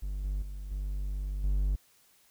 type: tone with level steps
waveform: triangle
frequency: 49 Hz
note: G1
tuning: in tune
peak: -30 / -27 / -35 / -29 / -23 dBFS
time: 0.02-1.76 s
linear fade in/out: 10 ms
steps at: 0.24 / 0.42 / 0.71 / 1.44 s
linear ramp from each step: 2 ms
effects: white hiss -64 dBFS RMS until 2.3 s